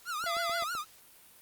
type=tone with vibrato; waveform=45% pulse; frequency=1318.5 Hz; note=E6; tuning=in tune; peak=-33 dBFS; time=0.05-0.85 s; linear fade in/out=50 ms; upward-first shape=triangle; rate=6.3 Hz; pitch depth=190 cents each way
type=click train; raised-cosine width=1 ms; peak=-32 dBFS; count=5; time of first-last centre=0.24-0.752 s; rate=7.82 Hz
type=harmonic tone; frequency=680 Hz; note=F5; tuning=46 cents flat; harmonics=1 / 3 / 5 / 7; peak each=-34 / -39 / -41 / -42 dBFS; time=0.26-0.64 s; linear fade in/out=5 ms
effects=white hiss -57 dBFS RMS until 1.41 s + Opus 48 kbps